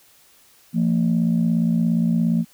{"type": "tone pair together", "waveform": "sine", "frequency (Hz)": [170.88, 228.1], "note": ["F3", "A#3"], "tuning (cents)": [-37, -37], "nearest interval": "perfect fourth", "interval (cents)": 500, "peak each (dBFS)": -18, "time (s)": [0.73, 2.45], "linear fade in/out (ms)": 50, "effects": ["tanh soft clip ceiling -11 dBFS", "white hiss -54 dBFS RMS until 2.53 s"]}